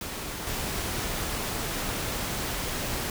pink noise with level steps, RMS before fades -35 / -31 dBFS, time 0.01-3.1 s, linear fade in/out 2 ms, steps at 0.47 s, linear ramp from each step 2 ms, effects none

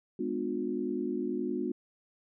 sine chord, G# diminished seventh, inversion none, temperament just, 207.7 / 249.2 / 299 / 358.8 Hz, G#3 / B3 / D4 / F4, 0 / +16 / +31 / +47 cents, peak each -38 / -35 / -36 / -34 dBFS, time 0.19-1.72 s, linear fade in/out 5 ms, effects none

